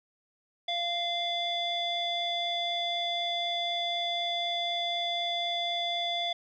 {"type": "tone with low-pass filter", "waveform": "square", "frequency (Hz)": 692, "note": "F5", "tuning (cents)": -16, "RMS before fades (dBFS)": -31, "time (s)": [0.68, 6.33], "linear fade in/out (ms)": 5, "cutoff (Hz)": 3500, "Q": 6.2, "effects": []}